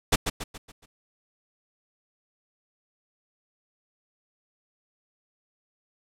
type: noise with echo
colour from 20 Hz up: pink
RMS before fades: -19 dBFS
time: 0.12-0.16 s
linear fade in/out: 10 ms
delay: 140 ms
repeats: 5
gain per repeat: -7 dB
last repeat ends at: 0.86 s
effects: low-pass 11000 Hz 12 dB/octave